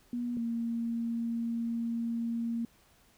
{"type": "tone pair in turn", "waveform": "sine", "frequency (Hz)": [241.3, 232], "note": ["B3", "A#3"], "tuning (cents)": [-40, -8], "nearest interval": "minor second", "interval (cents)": 68, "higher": "first", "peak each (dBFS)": [-31, -30], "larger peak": "second", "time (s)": [[0.13, 0.37], [0.37, 2.65]], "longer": "second", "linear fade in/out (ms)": 2, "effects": ["pink hiss -64 dBFS RMS until 3.17 s"]}